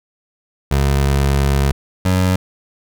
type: tone pair in turn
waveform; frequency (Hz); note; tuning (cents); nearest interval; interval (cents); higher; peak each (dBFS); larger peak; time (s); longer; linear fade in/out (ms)
25% pulse; 69.3 / 92.5; C#2 / F#2; 0 / 0; perfect fourth; 500; second; -9; neither; 0.71-1.72 / 2.05-2.36; first; 5
effects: none